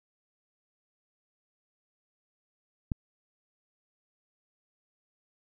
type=click; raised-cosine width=5 ms; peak=-17 dBFS; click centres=2.918 s; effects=none